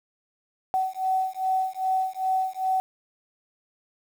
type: beating tone pair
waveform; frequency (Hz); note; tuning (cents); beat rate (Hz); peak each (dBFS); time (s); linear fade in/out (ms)
sine; 754 / 756.5; F#5 / F#5; +32 / +38; 2.5; -26; 0.74-2.8; 0
effects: 8-bit